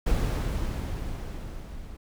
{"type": "noise with level ramp", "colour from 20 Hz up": "brown", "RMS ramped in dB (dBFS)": [-23, -42], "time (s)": [0.06, 1.97], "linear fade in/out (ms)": 10, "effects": []}